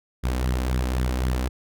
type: tone with flanger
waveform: sawtooth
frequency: 63.1 Hz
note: B1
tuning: 38 cents sharp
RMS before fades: -24 dBFS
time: 0.23-1.49 s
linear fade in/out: 20 ms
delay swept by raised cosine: 0.55 to 3.95 ms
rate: 3.8 Hz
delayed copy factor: +0.55
effects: none